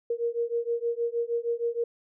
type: beating tone pair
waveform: sine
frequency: 466.2 / 472.6 Hz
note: A#4 / A#4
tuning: 0 / +24 cents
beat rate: 6.4 Hz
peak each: -29 / -29 dBFS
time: 0.1-1.84 s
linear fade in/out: 5 ms
effects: none